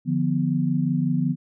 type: chord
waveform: sine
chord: B diminished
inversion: first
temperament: equal with one note detuned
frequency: 149.14 / 174.61 / 246.9 Hz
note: D3 / F3 / B3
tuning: +27 / 0 / 0 cents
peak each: -24 dBFS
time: 0.05-1.36 s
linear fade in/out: 50 ms
effects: none